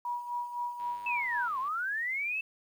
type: tone with tremolo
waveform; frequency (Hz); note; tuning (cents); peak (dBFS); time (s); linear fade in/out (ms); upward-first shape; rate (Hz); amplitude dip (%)
sine; 965; B5; -40; -30; 0.05-1.48; 2; sine; 3.9; 65
type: click train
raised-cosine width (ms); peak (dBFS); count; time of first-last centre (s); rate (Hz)
0.3; -39; 89; 0.8-1.68; 100
type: linear two-way sweep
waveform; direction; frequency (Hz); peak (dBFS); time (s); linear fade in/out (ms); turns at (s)
sine; down then up; 2666 to 999 to 2666; -30; 1.06-2.41; 5; 1.59
effects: 10-bit